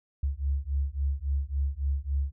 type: beating tone pair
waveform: sine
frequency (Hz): 67.9 / 71.5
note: C#2 / D2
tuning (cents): -35 / -46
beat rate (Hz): 3.6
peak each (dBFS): -29 / -29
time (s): 0.23-2.32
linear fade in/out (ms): 5
effects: none